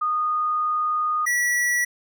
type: tone pair in turn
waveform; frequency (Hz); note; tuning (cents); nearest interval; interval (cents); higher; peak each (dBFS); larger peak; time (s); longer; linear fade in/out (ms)
sine / square; 1232 / 1943.1; D#6 / B6; -17 / -29; minor sixth; 788; second; -20; neither; 0.01-1.26 / 1.26-1.85; first; 10
effects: none